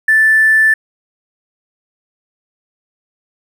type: tone with hard clipping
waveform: triangle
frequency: 1760 Hz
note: A6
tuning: in tune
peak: -7 dBFS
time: 0.08-0.74 s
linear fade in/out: 5 ms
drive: 3 dB
effects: none